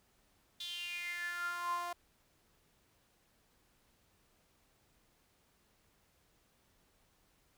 sawtooth tone with high-pass filter sweep, 349.2 Hz, F4, in tune, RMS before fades -40 dBFS, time 0.6-1.93 s, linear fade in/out 5 ms, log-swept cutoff 3600 to 820 Hz, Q 8.9, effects pink hiss -72 dBFS RMS until 7.57 s

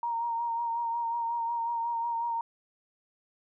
sine tone with vibrato, 932.3 Hz, A#5, in tune, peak -28 dBFS, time 0.03-2.41 s, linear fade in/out 2 ms, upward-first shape sine, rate 5.5 Hz, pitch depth 28 cents each way, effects none

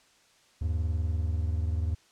triangle tone pair together, 78.5 / 98.9 Hz, D#2 / G2, +16 / +16 cents, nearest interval major third, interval 400 cents, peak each -25 / -31 dBFS, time 0.61-1.95 s, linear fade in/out 10 ms, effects white hiss -62 dBFS RMS until 2.11 s + low-pass 7000 Hz 12 dB/octave

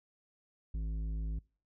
sine tone with tanh clipping, 53.6 Hz, A1, 45 cents flat, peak -35 dBFS, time 0.74-1.39 s, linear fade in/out 5 ms, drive 10 dB, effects noise-tail reverb RT60 0.4 s tail -26 dB re dry

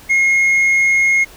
sine tone with tanh clipping, 2152 Hz, C7, 48 cents sharp, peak -11 dBFS, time 0.09-1.25 s, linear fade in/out 20 ms, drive 3 dB, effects pink hiss -41 dBFS RMS until 1.36 s

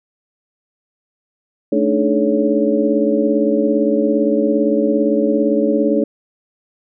sine tone cluster, 219 / 288.8 / 306.4 / 427.1 / 558 Hz, A3 / D4 / D#4 / G#4 / C#5, -8 / -29 / -27 / +48 / +11 cents, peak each -19 dBFS, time 1.72-6.04 s, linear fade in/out 5 ms, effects none

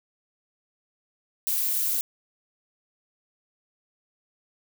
violet noise with amplitude modulation, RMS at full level -22 dBFS, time 1.47-2.01 s, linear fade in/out 0 ms, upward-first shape sine, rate 282 Hz, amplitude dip 85%, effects none

